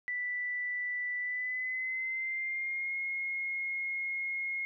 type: tone with pitch glide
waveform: sine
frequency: 1975.5 to 2154 Hz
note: B6 to C7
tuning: 0 to +50 cents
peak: -32 dBFS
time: 0.08-4.65 s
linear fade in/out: 0 ms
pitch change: +150 cents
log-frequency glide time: 1.19-2.96 s
effects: none